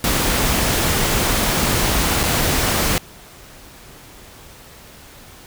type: noise with dropouts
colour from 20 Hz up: pink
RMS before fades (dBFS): -18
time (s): 0.04-2.98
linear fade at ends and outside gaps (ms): 1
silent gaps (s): 2.232-2.236
effects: pink hiss -42 dBFS RMS until 5.46 s